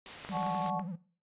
white noise, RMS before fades -43 dBFS, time 0.06-0.7 s, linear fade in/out 0 ms
clicks, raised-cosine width 0.5 ms, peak -28 dBFS, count 8, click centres 0.249 / 0.29 / 0.37 / 0.43 / 0.466 / 0.548 / 0.662 / 0.795 s
triangle tone with vibrato, 181.3 Hz, F#3, 35 cents flat, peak -34 dBFS, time 0.29-0.96 s, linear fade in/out 10 ms, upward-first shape triangle, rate 12 Hz, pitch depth 190 cents each way
sine chord, D major seventh, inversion none, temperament equal with one note detuned, 587.3 / 740 / 866.4 / 1108.7 Hz, D5 / F#5 / A5 / C#6, 0 / 0 / -27 / 0 cents, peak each -40 / -35 / -35 / -38 dBFS, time 0.31-0.83 s, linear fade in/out 50 ms
effects noise-tail reverb RT60 0.4 s tail -17 dB re dry + resampled to 8000 Hz

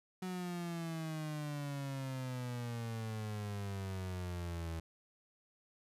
35% pulse exponential sweep, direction down, 185.7 to 81.1 Hz, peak -37 dBFS, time 0.22-4.8 s, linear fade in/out 5 ms, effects resampled to 32000 Hz

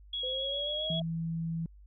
sine tone with vibrato, 3322 Hz, G#7, in tune, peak -32 dBFS, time 0.13-1 s, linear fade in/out 5 ms, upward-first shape sine, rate 7.5 Hz, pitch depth 11 cents each way
sine exponential sweep, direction up, 504 to 661 Hz, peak -36 dBFS, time 0.23-1.02 s, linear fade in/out 5 ms
sine tone, 164.81 Hz, E3, in tune, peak -31 dBFS, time 0.9-1.66 s, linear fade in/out 2 ms
effects added 50 Hz sine -51 dBFS peak until 1.86 s

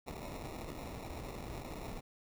pink noise with sample-and-hold, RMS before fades -44 dBFS, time 0.06-2.01 s, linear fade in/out 20 ms, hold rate 1575 Hz, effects none

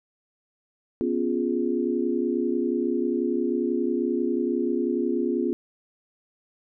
sine chord, C# dominant seventh, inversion third, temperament equal, 246.9 / 277.2 / 349.2 / 415.3 Hz, B3 / C#4 / E#4 / G#4, 0 / 0 / 0 / 0 cents, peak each -27 / -29 / -26 / -30 dBFS, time 1.01-5.53 s, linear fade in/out 0 ms, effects none

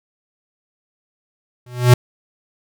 square tone with exponential growth, 123.47 Hz, B2, in tune, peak -4 dBFS, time 1.66-1.94 s, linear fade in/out 5 ms, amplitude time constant 60 ms, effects none

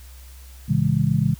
sine chord, A major seventh, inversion none, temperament just, 110 / 137.5 / 165 / 206.2 Hz, A2 / C#3 / E3 / G#3, 0 / -14 / +2 / -12 cents, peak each -25 / -20 / -22 / -24 dBFS, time 0.68-1.35 s, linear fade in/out 20 ms, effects added 64 Hz sine -40 dBFS peak until 1.39 s + white hiss -50 dBFS RMS until 1.39 s

